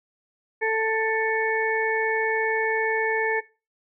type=harmonic tone; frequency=442.6 Hz; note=A4; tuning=10 cents sharp; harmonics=1 / 2 / 4 / 5; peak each=-24 / -29 / -26 / -29 dBFS; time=0.61-3.41 s; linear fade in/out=20 ms; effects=noise-tail reverb RT60 0.3 s tail -19 dB re dry